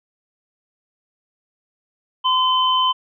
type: tone pair together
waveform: sine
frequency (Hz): 1025 / 3064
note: C6 / G7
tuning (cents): -36 / -40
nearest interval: octave + perfect fifth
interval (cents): 1896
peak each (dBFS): -16 / -19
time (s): 2.24-2.93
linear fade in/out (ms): 20
effects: none